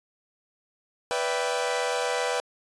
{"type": "chord", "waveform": "sawtooth", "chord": "E minor seventh", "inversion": "second", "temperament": "equal with one note detuned", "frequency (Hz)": [493.9, 581.6, 659.3, 784], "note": ["B4", "D5", "E5", "G5"], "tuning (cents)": [0, -17, 0, 0], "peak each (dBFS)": [-24, -29, -29, -28], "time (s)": [1.11, 2.4], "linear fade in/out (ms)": 0, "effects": ["resampled to 22050 Hz"]}